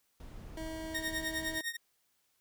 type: noise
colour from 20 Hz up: brown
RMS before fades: -47 dBFS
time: 0.2-1.59 s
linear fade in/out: 2 ms
type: tone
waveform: 25% pulse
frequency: 320 Hz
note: D#4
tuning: 49 cents sharp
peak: -36 dBFS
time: 0.57-1.61 s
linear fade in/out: 2 ms
type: tone with tremolo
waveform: sawtooth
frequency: 1856 Hz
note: A#6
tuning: 8 cents flat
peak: -28 dBFS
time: 0.94-1.77 s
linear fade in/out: 10 ms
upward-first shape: triangle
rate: 9.8 Hz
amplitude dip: 95%
effects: white hiss -75 dBFS RMS until 2.4 s